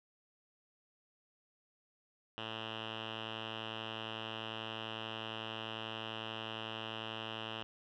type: tone with low-pass filter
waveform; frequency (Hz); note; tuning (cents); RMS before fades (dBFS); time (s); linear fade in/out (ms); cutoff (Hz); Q
5% pulse; 111.2; A2; +19; -43; 2.38-7.63; 0; 2900; 6.1
effects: none